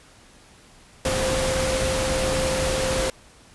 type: tone in noise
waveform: sine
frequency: 523.3 Hz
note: C5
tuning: in tune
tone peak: -24 dBFS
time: 1.05-3.1 s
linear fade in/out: 2 ms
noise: pink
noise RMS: -25 dBFS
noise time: 1.05-3.1 s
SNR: -2 dB
effects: pink hiss -51 dBFS RMS until 3.54 s + resampled to 24000 Hz